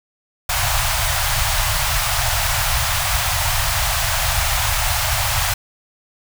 pink band-stop noise, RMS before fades -19 dBFS, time 0.49-5.54 s, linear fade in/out 5 ms, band 130 to 640 Hz, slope 48 dB/octave, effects none

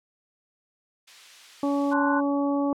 violet noise, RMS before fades -30 dBFS, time 1.07-1.94 s, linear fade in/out 10 ms
harmonic tone, 282.6 Hz, C#4, 34 cents sharp, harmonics 1 / 2 / 3 / 4, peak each -23 / -29 / -33 / -35 dBFS, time 1.63-2.73 s, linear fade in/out 2 ms
sine chord, F# diminished, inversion first, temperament equal, 880 / 1046.5 / 1480 Hz, A5 / C6 / F#6, 0 / 0 / 0 cents, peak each -28 dBFS, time 1.91-2.21 s, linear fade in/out 20 ms
effects low-pass 3000 Hz 12 dB/octave

